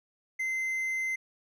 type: tone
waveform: triangle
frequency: 2069 Hz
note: C7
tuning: 20 cents flat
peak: -27 dBFS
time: 0.39-1.16 s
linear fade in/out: 10 ms
effects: none